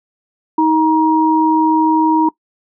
sine tone pair together, 316 / 946.9 Hz, D#4 / A#5, +27 / +27 cents, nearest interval octave + perfect fifth, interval 1900 cents, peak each -12 dBFS, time 0.58-2.29 s, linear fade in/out 5 ms, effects noise-tail reverb RT60 0.1 s tail -22 dB re dry

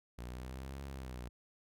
sawtooth linear two-way sweep, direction up then down, 59.5 to 69.3 to 59.5 Hz, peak -39 dBFS, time 0.18-1.29 s, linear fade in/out 10 ms, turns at 0.84 s, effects none

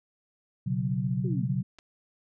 sine chord, B suspended second, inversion none, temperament equal, 123.47 / 138.59 / 185 Hz, B2 / C#3 / F#3, 0 / 0 / 0 cents, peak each -30 dBFS, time 0.66-1.63 s, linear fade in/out 10 ms
sine linear sweep, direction down, 392 to 104.1 Hz, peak -34 dBFS, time 1.24-1.56 s, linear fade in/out 10 ms
clicks, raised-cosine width 0.2 ms, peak -32 dBFS, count 2, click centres 1.786 / 1.789 s
effects none

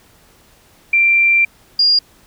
sine tone pair in turn, 2361 / 4827 Hz, D7 / D8, +9 / +47 cents, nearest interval octave, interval 1238 cents, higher second, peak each -9 dBFS, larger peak neither, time 0.93-1.45 / 1.79-1.99 s, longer first, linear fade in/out 5 ms, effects pink hiss -50 dBFS RMS until 2.26 s

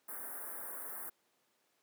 white band-stop noise, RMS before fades -44 dBFS, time 0.08-1.1 s, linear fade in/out 10 ms, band 1800 to 9500 Hz, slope 48 dB/octave, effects pink hiss -75 dBFS RMS until 1.82 s + high-pass 300 Hz 12 dB/octave

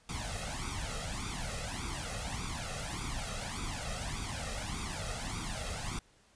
pink noise with flanger, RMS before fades -38 dBFS, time 0.09-5.99 s, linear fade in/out 2 ms, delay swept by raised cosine 0.84 to 1.57 ms, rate 1.7 Hz, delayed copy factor +0.8, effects pink hiss -65 dBFS RMS until 6.35 s + resampled to 22050 Hz

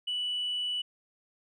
sine tone, 2960 Hz, F#7, in tune, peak -28 dBFS, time 0.07-0.82 s, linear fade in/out 10 ms, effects tanh soft clip ceiling -26 dBFS

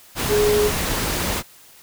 sine tone in noise, 418.1 Hz, G#4, 12 cents sharp, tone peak -15 dBFS, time 0.28-0.71 s, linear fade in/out 50 ms, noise pink, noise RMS -23 dBFS, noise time 0.15-1.43 s, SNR +5 dB, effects white hiss -48 dBFS RMS until 1.82 s

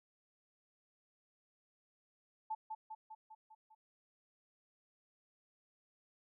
sine tone with echo, 875 Hz, A5, 10 cents flat, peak -36 dBFS, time 2.5-2.55 s, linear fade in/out 10 ms, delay 200 ms, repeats 6, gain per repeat -4 dB, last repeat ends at 3.75 s, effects none

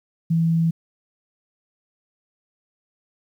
sine tone, 164.81 Hz, E3, in tune, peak -16 dBFS, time 0.3-0.71 s, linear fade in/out 10 ms, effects 9-bit

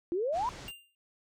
sine exponential sweep, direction up, 329.6 to 1031 Hz, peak -28 dBFS, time 0.12-0.49 s, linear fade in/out 0 ms
pink low-pass noise, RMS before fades -46 dBFS, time 0.32-0.72 s, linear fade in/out 50 ms, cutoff 7200 Hz, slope 24 dB/octave
square tone with exponential decay, 2794 Hz, F7, in tune, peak -38 dBFS, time 0.68-0.95 s, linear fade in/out 1 ms, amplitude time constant 57 ms
effects none

